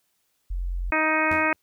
sine tone, 44.31 Hz, F1, 26 cents sharp, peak -25 dBFS, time 0.5-0.91 s, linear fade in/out 10 ms
harmonic tone, 313 Hz, D#4, 10 cents sharp, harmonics 1 / 2 / 3 / 4 / 5 / 6 / 7 / 8, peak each -28 / -28 / -28 / -28 / -28 / -28 / -28 / -28 dBFS, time 0.92-1.53 s, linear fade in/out 2 ms
sawtooth tone with exponential decay, 86.3 Hz, F2, 20 cents flat, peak -26 dBFS, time 1.31-1.56 s, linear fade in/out 0 ms, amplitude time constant 54 ms
effects white hiss -71 dBFS RMS until 1.62 s

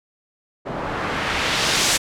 white noise with low-pass filter sweep, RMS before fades -22 dBFS, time 0.65-1.98 s, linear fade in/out 20 ms, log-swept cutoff 690 to 8000 Hz, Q 0.86, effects none

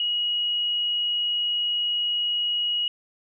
sine tone, 2900 Hz, F#7, 35 cents flat, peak -22 dBFS, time 0-2.88 s, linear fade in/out 2 ms, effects none

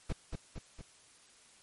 brown noise with echo, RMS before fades -34 dBFS, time 0.09-0.13 s, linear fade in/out 10 ms, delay 230 ms, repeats 3, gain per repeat -4 dB, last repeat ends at 0.82 s, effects white hiss -61 dBFS RMS until 1.62 s + MP3 48 kbps

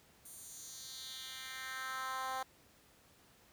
10% pulse tone with high-pass filter sweep, 261.6 Hz, C4, in tune, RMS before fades -44 dBFS, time 0.25-2.43 s, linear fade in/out 5 ms, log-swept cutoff 9900 to 750 Hz, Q 2.1, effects pink hiss -65 dBFS RMS until 3.52 s + high-pass 60 Hz 12 dB/octave

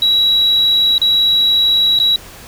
sine tone with dropouts, 3889 Hz, B7, 27 cents flat, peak -8 dBFS, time 0.02-2.16 s, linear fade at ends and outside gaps 2 ms, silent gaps 0.981-1.016 / 1.99-1.999 s, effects tanh soft clip ceiling -6 dBFS + pink hiss -36 dBFS RMS until 2.47 s

